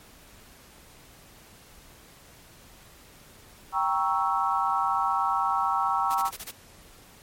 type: chord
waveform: sine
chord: G diminished seventh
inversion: none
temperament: equal with one note detuned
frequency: 784 / 939.9 / 1108.7 / 1318.5 Hz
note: G5 / Bb5 / Db6 / Fb6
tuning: 0 / +14 / 0 / 0 cents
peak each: -28 dBFS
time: 3.72-6.31 s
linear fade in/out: 50 ms
type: noise bursts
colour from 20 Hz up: white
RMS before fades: -37 dBFS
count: 6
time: 6.1-6.513 s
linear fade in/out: 10 ms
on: 48 ms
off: 25 ms
effects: pink hiss -52 dBFS RMS until 7.22 s + MP3 64 kbps